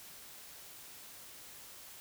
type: silence
effects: white hiss -52 dBFS RMS until 2 s